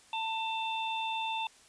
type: harmonic tone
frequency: 892 Hz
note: A5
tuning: 23 cents sharp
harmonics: 1 / 3 / 4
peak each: -33 / -38 / -39 dBFS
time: 0.13-1.47 s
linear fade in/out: 2 ms
effects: white hiss -59 dBFS RMS until 1.68 s + resampled to 22050 Hz